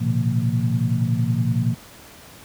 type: tone cluster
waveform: sine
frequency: 114.4 / 125.1 / 143.6 / 171.9 / 228.9 Hz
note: A#2 / B2 / D3 / F3 / A#3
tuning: -32 / +23 / -39 / -27 / -31 cents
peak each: -22 / -22 / -29 / -26 / -26 dBFS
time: 0-1.75 s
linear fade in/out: 20 ms
effects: pink hiss -44 dBFS RMS until 2.44 s + high-pass 60 Hz 12 dB/octave